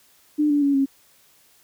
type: tone with pitch steps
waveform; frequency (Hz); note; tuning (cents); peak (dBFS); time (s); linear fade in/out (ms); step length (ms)
sine; 299.4 / 290.2 / 281.3 / 272.7; D4 / D4 / C#4 / C#4; +33 / -21 / +26 / -28; -16; 0.38-0.86; 20; 120
effects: white hiss -57 dBFS RMS until 1.63 s